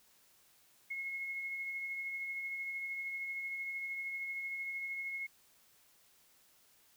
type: tone with tremolo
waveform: sine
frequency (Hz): 2169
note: C#7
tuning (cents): -38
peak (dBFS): -36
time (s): 0.9-5.27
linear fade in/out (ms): 10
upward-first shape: triangle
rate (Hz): 13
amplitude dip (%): 35
effects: white hiss -67 dBFS RMS until 6.96 s